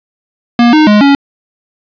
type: tone with pitch steps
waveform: square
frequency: 237.9 / 308 / 209 / 280 Hz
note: A#3 / D#4 / G#3 / C#4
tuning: +35 / -17 / +11 / +18 cents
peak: -4 dBFS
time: 0.59-1.15 s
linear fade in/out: 2 ms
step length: 140 ms
effects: resampled to 11025 Hz + 7-bit